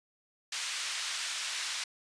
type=band-pass noise; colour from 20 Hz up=white; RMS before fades=-36 dBFS; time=0.52-1.84 s; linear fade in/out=5 ms; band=1500 to 5600 Hz; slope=12 dB/octave; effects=resampled to 22050 Hz